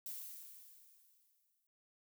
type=noise with exponential decay; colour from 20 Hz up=violet; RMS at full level=-44 dBFS; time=0.06-1.67 s; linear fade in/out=1 ms; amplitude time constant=350 ms; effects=none